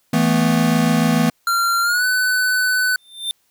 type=chord; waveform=square; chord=E suspended fourth; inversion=none; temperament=equal with one note detuned; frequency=163.86 / 220 / 246.9 Hz; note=E3 / A3 / B3; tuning=-10 / 0 / 0 cents; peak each=-19 dBFS; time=0.13-1.3 s; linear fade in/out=5 ms
type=tone with pitch glide; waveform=square; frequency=1378 to 1502.7 Hz; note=F6 to F#6; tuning=-24 to +26 cents; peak=-16 dBFS; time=1.47-2.96 s; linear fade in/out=2 ms; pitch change=+150 cents; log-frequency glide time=1.82-2.05 s
type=tone with exponential growth; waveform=square; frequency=3584 Hz; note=A7; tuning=31 cents sharp; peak=-18 dBFS; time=2.98-3.31 s; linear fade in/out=0 ms; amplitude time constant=71 ms
effects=white hiss -63 dBFS RMS until 3.5 s